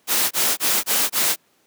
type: noise bursts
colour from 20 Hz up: white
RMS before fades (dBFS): -19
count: 5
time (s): 0.07-1.362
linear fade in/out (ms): 50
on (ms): 240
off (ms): 23
effects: pink hiss -61 dBFS RMS until 1.66 s + high-pass 200 Hz 12 dB/octave